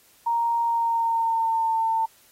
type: tone with pitch glide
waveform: sine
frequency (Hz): 932.3 to 899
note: A#5 to A5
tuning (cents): 0 to +37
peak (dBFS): -20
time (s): 0.26-2.06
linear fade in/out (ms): 10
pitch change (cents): -63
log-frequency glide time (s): 0.63-1.65
effects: white hiss -57 dBFS RMS until 2.31 s + AAC 48 kbps